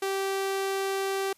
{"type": "tone", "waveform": "sawtooth", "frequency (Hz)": 389, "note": "G4", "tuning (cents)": -13, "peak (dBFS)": -23, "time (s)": [0.02, 1.33], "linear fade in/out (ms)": 5, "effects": ["white hiss -62 dBFS RMS until 1.37 s", "resampled to 32000 Hz"]}